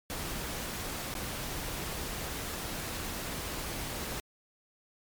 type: noise with dropouts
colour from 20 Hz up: pink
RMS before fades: -37 dBFS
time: 0.1-4.2 s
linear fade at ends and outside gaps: 0 ms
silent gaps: 1.14-1.152 s
effects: MP3 96 kbps